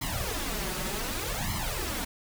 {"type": "noise with flanger", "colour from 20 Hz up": "pink", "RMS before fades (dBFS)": -32, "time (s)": [0.01, 2.05], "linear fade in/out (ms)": 10, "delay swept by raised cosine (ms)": [0.96, 5.46], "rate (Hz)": 0.66, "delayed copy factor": 0.9, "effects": []}